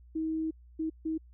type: tone bursts at uneven times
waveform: sine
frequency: 318.5 Hz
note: D#4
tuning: 41 cents sharp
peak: -29 dBFS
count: 3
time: 0.15-0.51 / 0.79-0.9 / 1.05-1.18 s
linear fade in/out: 10 ms
effects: added 60 Hz sine -52 dBFS peak until 1.33 s